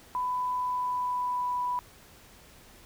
sine tone with pitch glide, 998 to 987.1 Hz, B5 to B5, +18 to -1 cents, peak -27 dBFS, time 0.15-1.79 s, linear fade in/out 0 ms, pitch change -19 cents, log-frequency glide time 0.57-1.62 s, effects pink hiss -54 dBFS RMS until 2.85 s

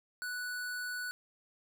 square tone, 1480 Hz, F#6, in tune, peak -37 dBFS, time 0.22-1.11 s, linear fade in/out 0 ms, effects none

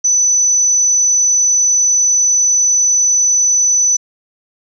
sine tone, 5990 Hz, F#8, 20 cents sharp, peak -9 dBFS, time 0.04-3.97 s, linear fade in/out 10 ms, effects none

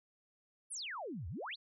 sine exponential two-way sweep, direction down then up, 11175 to 73.42 to 4594 Hz, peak -40 dBFS, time 0.7-1.56 s, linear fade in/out 20 ms, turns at 1.28 s, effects none

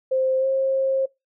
sine tone with pitch glide, 523.3 to 534.3 Hz, C5 to C5, 0 to +36 cents, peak -18 dBFS, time 0.11-1.06 s, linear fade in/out 10 ms, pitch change +36 cents, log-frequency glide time 0.39-0.46 s, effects noise-tail reverb RT60 0.2 s tail -23 dB re dry

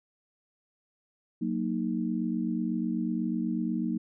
sine chord, D# minor, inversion first, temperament equal, 185 / 233.1 / 311.1 Hz, F#3 / A#3 / D#4, 0 / 0 / 0 cents, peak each -32 / -30 / -33 dBFS, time 1.41-3.98 s, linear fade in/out 10 ms, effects none

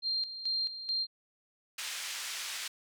sine tone with tremolo, 4186 Hz, C8, in tune, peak -29 dBFS, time 0.02-1.07 s, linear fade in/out 50 ms, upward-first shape square, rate 2.3 Hz, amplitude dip 70%
pink band-pass noise, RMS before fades -39 dBFS, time 1.78-2.68 s, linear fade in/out 5 ms, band 2100 to 8400 Hz, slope 12 dB/octave
effects none

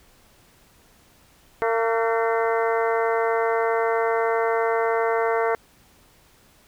harmonic tone with a mistuned harmonic, 227.7 Hz, A#3, 40 cents flat, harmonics 2 / 3 / 4 / 5 / 6 / 7 / 8 / 9, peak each -22 / -26 / -28 / -30 / -32 / -33 / -34 / -35 dBFS, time 1.62-5.55 s, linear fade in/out 0 ms, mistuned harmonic 7, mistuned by -71 cents, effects pink hiss -56 dBFS RMS until 6.67 s

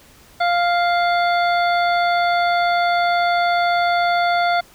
harmonic tone with a mistuned harmonic, 698.5 Hz, F5, in tune, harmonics 1 / 2 / 3 / 5 / 6, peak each -16 / -22 / -26 / -30 / -32 dBFS, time 0.4-4.61 s, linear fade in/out 10 ms, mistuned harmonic 6, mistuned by +97 cents, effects pink hiss -48 dBFS RMS until 4.74 s

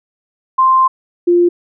sine tone pair in turn, 1046.5 / 349.2 Hz, C6 / F4, 0 / 0 cents, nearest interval octave + perfect fifth, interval 1900 cents, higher first, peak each -7 dBFS, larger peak neither, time 0.58-0.88 / 1.27-1.49 s, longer first, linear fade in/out 10 ms, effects none

